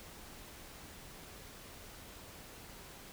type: silence
effects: pink hiss -52 dBFS RMS until 3.12 s